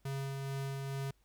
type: tone with tremolo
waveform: square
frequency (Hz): 136.8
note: C#3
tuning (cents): -23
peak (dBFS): -36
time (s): 0.05-1.11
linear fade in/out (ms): 5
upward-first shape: sine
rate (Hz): 2.3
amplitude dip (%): 25
effects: added 50 Hz sine -68 dBFS peak until 1.24 s + pink hiss -75 dBFS RMS until 1.24 s

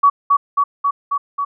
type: tone with echo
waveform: sine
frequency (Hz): 1131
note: C#6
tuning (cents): +34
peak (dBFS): -7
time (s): 0.03-0.1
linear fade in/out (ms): 10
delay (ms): 270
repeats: 5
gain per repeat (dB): -2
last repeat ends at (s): 1.45
effects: none

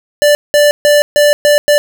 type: tone bursts at uneven times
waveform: square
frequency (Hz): 587.3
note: D5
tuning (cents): 0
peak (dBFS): -6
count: 6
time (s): 0.22-0.35 / 0.54-0.71 / 0.85-1.02 / 1.16-1.33 / 1.45-1.58 / 1.68-1.78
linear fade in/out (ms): 0
effects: none

